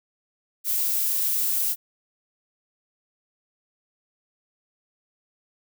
violet noise, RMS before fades -24 dBFS, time 0.64-1.76 s, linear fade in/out 50 ms, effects none

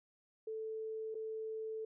sine tone with dropouts, 440 Hz, A4, in tune, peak -39 dBFS, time 0.47-1.85 s, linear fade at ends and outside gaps 5 ms, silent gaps 1.145-1.151 s, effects none

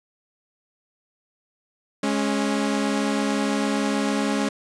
sawtooth tone pair together, 208.8 / 275.4 Hz, G#3 / C#4, +10 / -11 cents, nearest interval perfect fourth, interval 479 cents, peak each -20 dBFS, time 2.03-4.49 s, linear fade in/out 5 ms, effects resampled to 22050 Hz

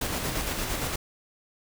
pink noise with tremolo, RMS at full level -29 dBFS, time 0.01-0.96 s, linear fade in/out 5 ms, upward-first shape square, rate 8.7 Hz, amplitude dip 30%, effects none

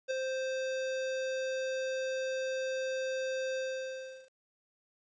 square tone with ADSR envelope, 523.3 Hz, C5, in tune, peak -29 dBFS, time 0.08-4.3 s, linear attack 29 ms, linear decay 4 ms, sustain -4 dB, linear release 730 ms, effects resampled to 16000 Hz + 11-bit

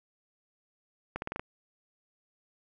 accelerating click train, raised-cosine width 0.5 ms, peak -19 dBFS, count 6, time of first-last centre 1.16-1.395 s, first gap 61 ms, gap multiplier 0.87, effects none

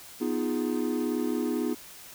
triangle chord, F half-diminished seventh, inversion second, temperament equal, 246.9 / 311.1 / 349.2 / 415.3 Hz, Cb4 / Eb4 / F4 / Ab4, 0 / 0 / 0 / 0 cents, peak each -28 / -29 / -31 / -32 dBFS, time 0.2-1.75 s, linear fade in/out 20 ms, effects white hiss -47 dBFS RMS until 2.14 s

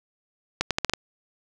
accelerating click train, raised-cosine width 0.2 ms, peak -5 dBFS, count 6, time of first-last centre 0.61-0.936 s, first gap 97 ms, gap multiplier 0.8, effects none

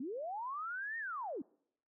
sine linear two-way sweep, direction up then down, 232.8 to 1864.7 to 232.8 Hz, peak -38 dBFS, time 0-1.42 s, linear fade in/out 5 ms, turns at 0.98 s, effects noise-tail reverb RT60 0.7 s tail -25 dB re dry

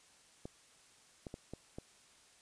clicks, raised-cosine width 2 ms, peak -30 dBFS, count 5, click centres 0.455 / 1.268 / 1.341 / 1.536 / 1.785 s, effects white hiss -64 dBFS RMS until 2.41 s + resampled to 22050 Hz

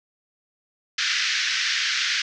pink band-pass noise, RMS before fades -24 dBFS, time 0.98-2.22 s, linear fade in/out 5 ms, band 1500 to 6000 Hz, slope 48 dB/octave, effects none

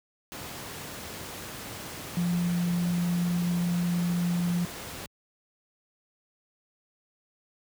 sine tone in noise, 174.61 Hz, F3, in tune, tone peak -24 dBFS, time 2.17-4.65 s, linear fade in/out 0 ms, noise pink, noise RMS -39 dBFS, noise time 0.32-5.06 s, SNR +12 dB, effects high-pass 80 Hz 12 dB/octave

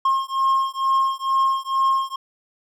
triangle beating tone pair, 1071 / 1073.2 Hz, C6 / C6, +40 / +44 cents, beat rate 2.2 Hz, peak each -19 dBFS, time 0.05-2.16 s, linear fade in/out 5 ms, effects none

